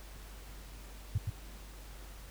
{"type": "tone with echo", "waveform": "sine", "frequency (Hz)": 101.2, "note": "G#2", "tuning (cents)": -44, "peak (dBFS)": -26, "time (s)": [1.15, 1.18], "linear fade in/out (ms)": 5, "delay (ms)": 120, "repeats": 1, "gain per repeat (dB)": -4, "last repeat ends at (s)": 1.3, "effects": ["added 49 Hz sine -47 dBFS peak until 2.3 s", "pink hiss -54 dBFS RMS until 2.3 s"]}